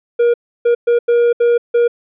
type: tone bursts at uneven times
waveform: triangle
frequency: 474.8 Hz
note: A#4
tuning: 32 cents sharp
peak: -7 dBFS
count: 6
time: 0.19-0.34 / 0.65-0.75 / 0.87-0.99 / 1.08-1.33 / 1.4-1.58 / 1.74-1.88 s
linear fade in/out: 10 ms
effects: resampled to 8000 Hz